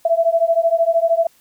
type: beating tone pair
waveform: sine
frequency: 659.3 / 672.3 Hz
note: E5 / E5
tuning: 0 / +34 cents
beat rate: 13 Hz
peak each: -16 dBFS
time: 0.05-1.27 s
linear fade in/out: 5 ms
effects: white hiss -55 dBFS RMS until 1.4 s